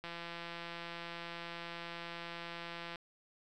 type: click train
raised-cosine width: 0.3 ms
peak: -28 dBFS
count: 497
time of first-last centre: 0.04-2.958 s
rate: 170 Hz
effects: none